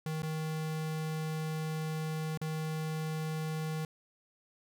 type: tone with dropouts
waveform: square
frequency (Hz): 157.2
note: D#3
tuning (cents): +18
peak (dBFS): -34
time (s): 0.06-3.85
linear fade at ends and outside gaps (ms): 2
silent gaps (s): 0.221-0.231 / 2.375-2.414
effects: none